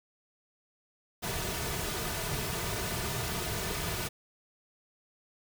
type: noise with comb filter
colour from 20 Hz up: pink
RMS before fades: -34 dBFS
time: 1.22-4.09 s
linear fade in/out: 20 ms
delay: 3.7 ms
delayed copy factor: -0.6
effects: none